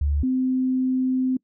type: tone pair in turn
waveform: sine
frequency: 72.4 / 258 Hz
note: D2 / C4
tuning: -24 / -24 cents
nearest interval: octave + minor seventh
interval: 2200 cents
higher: second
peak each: -19 dBFS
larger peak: neither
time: 0.01-0.23 / 0.23-1.37 s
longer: second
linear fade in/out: 5 ms
effects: noise-tail reverb RT60 0.1 s tail -25 dB re dry